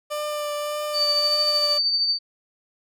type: tone with vibrato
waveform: 30% pulse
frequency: 594 Hz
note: D5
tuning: 20 cents sharp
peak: -23 dBFS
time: 0.1-1.79 s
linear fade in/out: 20 ms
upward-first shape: triangle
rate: 1.7 Hz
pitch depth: 15 cents each way
type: tone with tremolo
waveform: sine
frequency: 4588 Hz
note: D8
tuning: 41 cents flat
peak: -17 dBFS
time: 0.93-2.19 s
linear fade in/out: 50 ms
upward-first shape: triangle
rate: 13 Hz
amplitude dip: 45%
effects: none